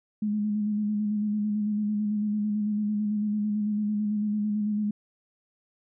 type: tone with vibrato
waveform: sine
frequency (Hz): 209.7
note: G#3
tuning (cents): +17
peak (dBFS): -24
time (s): 0.22-4.91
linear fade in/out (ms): 5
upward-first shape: square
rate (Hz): 9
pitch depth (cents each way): 24
effects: none